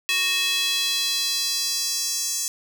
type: tone with high-pass filter sweep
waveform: square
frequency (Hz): 370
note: F#4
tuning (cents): 0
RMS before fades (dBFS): -24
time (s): 0.09-2.48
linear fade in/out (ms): 0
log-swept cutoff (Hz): 2700 to 6500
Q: 2.5
effects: none